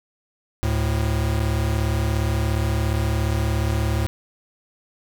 square tone pair together, 72.9 / 110 Hz, D2 / A2, -12 / 0 cents, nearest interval perfect fifth, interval 712 cents, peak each -23 dBFS, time 0.63-4.07 s, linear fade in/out 0 ms, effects none

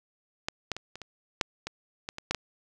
clicks, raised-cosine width 0.2 ms, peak -12 / -12 / -20 / -24 / -24 / -7 / -17 / -17 / -20 / -10 / -12 dBFS, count 11, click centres 0.485 / 0.717 / 0.766 / 0.956 / 1.017 / 1.412 / 1.67 / 2.089 / 2.184 / 2.31 / 2.347 s, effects none

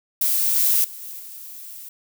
violet noise with level steps, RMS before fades -20 / -18 / -37 / -35 / -38 dBFS, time 0.21-1.89 s, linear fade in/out 5 ms, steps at 0.56 / 0.84 / 1.02 / 1.19 s, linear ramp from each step 5 ms, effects none

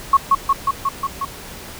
sine tone with echo, 1100 Hz, C#6, 14 cents flat, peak -7 dBFS, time 0.13-0.17 s, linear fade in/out 5 ms, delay 180 ms, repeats 6, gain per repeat -2 dB, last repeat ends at 1.25 s, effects pink hiss -35 dBFS RMS until 1.79 s

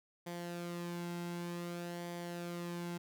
sawtooth tone with flanger, 173.3 Hz, F3, 13 cents flat, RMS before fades -42 dBFS, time 0.26-2.98 s, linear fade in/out 10 ms, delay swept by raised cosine 0.74 to 1.72 ms, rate 0.54 Hz, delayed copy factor -0.5, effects none

